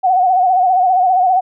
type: tone with vibrato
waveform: sine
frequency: 739 Hz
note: F#5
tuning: 2 cents flat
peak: -9 dBFS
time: 0.03-1.41 s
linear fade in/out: 20 ms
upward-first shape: sine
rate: 15 Hz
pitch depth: 66 cents each way
effects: none